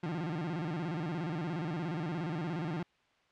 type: tone with vibrato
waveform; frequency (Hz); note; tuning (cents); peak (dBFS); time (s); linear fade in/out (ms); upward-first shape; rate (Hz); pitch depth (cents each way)
30% pulse; 163.2; E3; -17; -31; 0.03-2.83; 5; square; 17; 140
effects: white hiss -69 dBFS RMS until 3.31 s + low-pass 3000 Hz 12 dB/octave